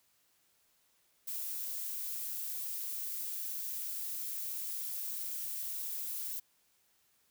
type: noise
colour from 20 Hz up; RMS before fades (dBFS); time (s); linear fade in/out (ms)
violet; -39; 1.27-6.4; 10
effects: white hiss -72 dBFS RMS until 7.3 s